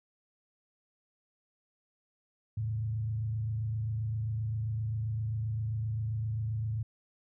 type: tone with frequency modulation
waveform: sine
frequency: 110 Hz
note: A2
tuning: in tune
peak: -30 dBFS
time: 2.57-6.83 s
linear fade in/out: 5 ms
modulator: 27.6 Hz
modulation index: 0.49
effects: none